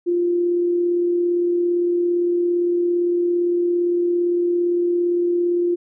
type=tone with amplitude modulation; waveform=sine; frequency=349.2 Hz; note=F4; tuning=in tune; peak=-15 dBFS; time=0.06-5.76 s; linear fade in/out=20 ms; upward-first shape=sine; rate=37.6 Hz; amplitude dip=25%; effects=none